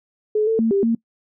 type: tone with pitch steps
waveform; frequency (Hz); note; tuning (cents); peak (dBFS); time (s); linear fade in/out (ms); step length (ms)
sine; 426.6 / 446.8 / 225.7 / 396 / 229.4; G#4 / A4 / A3 / G4 / A#3; +46 / +27 / +44 / +18 / -28; -15; 0.35-0.95; 5; 120
effects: noise-tail reverb RT60 0.1 s tail -23 dB re dry